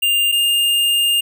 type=tone pair in turn; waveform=square; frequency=2800 / 2815 Hz; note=F7 / F7; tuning=+4 / +13 cents; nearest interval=unison; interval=9 cents; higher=second; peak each=-14 dBFS; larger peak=neither; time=0.02-0.32 / 0.32-1.21 s; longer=second; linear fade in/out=10 ms; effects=none